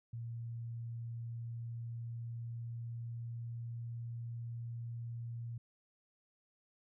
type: tone with pitch glide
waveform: sine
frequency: 116.54 to 117.28 Hz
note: A#2 to A#2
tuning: 0 to +11 cents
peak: -40 dBFS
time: 0.13-5.58 s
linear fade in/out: 5 ms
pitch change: +11 cents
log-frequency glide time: 1.11-3.97 s
effects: none